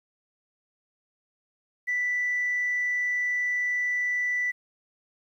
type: tone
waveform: sine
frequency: 1975.5 Hz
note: B6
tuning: in tune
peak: -23 dBFS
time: 1.87-4.52 s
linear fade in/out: 20 ms
effects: tanh soft clip ceiling -20 dBFS + 10-bit